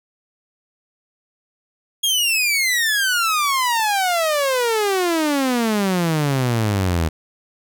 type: exponential sweep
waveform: sawtooth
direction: down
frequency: 3312 to 78.1 Hz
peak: -13 dBFS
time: 2.03-7.09 s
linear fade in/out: 10 ms
effects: none